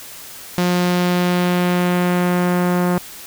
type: tone with low-pass filter sweep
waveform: sawtooth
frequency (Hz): 178.1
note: F3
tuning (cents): +34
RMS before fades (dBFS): -17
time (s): 0.58-2.98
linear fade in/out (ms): 0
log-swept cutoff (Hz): 6200 to 1400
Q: 1
effects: white hiss -36 dBFS RMS until 3.26 s